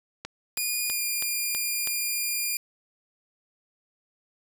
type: click train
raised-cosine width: 0.2 ms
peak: -17 dBFS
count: 6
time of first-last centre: 0.25-1.873 s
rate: 3.08 Hz
type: tone with pitch glide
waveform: 5% pulse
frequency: 2444 to 2409 Hz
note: D#7 to D7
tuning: -32 to +43 cents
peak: -17 dBFS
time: 0.57-2.57 s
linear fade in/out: 2 ms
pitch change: -25 cents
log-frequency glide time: 0.88-1.01 s
effects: none